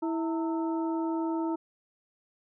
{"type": "harmonic tone with a mistuned harmonic", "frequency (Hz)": 327.4, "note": "E4", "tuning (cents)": -12, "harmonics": [1, 2, 3, 4], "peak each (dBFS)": [-28, -40, -36, -45], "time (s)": [0.02, 1.56], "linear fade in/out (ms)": 10, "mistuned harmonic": 3, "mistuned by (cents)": -130, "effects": []}